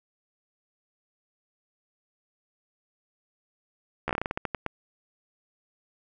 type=slowing click train; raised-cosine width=0.5 ms; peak=-13 dBFS; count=13; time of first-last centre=4.08-4.663 s; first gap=13 ms; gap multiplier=1.22; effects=none